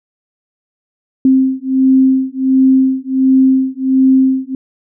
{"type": "beating tone pair", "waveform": "sine", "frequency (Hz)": [262.6, 264], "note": ["C4", "C4"], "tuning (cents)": [6, 16], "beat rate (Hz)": 1.4, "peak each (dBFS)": -11, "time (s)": [1.25, 4.55], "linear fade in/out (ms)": 2, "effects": []}